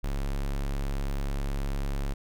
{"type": "tone", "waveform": "square", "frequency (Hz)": 34.65, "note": "C#1", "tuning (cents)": 0, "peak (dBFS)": -28, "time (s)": [0.03, 2.14], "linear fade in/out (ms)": 10, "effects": []}